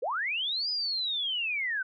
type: linear two-way sweep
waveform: sine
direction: up then down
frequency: 415.3 to 5010 to 1476 Hz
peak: -28 dBFS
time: 0.02-1.83 s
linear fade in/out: 10 ms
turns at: 0.7 s
effects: none